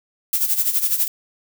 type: noise with tremolo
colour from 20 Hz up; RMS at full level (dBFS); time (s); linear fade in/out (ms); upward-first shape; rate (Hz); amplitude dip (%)
violet; -17; 0.33-1.08; 2; sine; 12; 70
effects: none